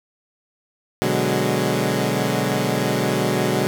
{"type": "chord", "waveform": "15% pulse", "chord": "G# half-diminished seventh", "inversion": "first", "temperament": "equal", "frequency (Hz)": [123.47, 146.83, 185, 207.7], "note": ["B2", "D3", "F#3", "G#3"], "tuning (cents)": [0, 0, 0, 0], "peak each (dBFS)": -18, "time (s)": [1.02, 3.67], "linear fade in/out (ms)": 0, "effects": []}